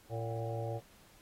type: harmonic tone with a mistuned harmonic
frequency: 114.1 Hz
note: A#2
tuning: 37 cents flat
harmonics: 1 / 3 / 4 / 5 / 6 / 7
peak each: -37 / -46 / -43 / -42 / -46 / -47 dBFS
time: 0.09-0.81 s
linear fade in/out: 50 ms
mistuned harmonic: 6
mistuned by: +93 cents
effects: pink hiss -62 dBFS RMS until 1.21 s + AAC 48 kbps